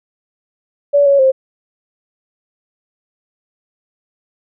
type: tone with pitch steps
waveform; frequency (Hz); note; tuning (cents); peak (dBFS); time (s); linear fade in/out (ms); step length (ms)
sine; 572 / 559 / 528; D5 / C#5 / C5; -46 / +14 / +16; -7; 0.93-1.32; 20; 130
effects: none